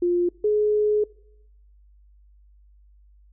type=tone pair in turn; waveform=sine; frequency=351.1 / 421.6 Hz; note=F4 / G#4; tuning=+9 / +26 cents; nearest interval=minor third; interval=317 cents; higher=second; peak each=-18 / -17 dBFS; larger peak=second; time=0.02-0.29 / 0.44-1.04 s; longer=second; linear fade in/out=5 ms; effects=noise-tail reverb RT60 0.8 s tail -23 dB re dry + added 50 Hz sine -51 dBFS peak until 3.32 s